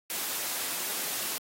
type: noise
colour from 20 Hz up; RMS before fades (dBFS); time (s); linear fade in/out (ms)
white; -33; 0.1-1.38; 0
effects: high-pass 200 Hz 12 dB/octave + AAC 48 kbps